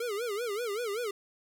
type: tone with vibrato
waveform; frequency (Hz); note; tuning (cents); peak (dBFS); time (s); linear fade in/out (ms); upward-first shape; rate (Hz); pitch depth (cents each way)
square; 442; A4; +8; -32; 0-1.11; 5; sine; 5.2; 190
effects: none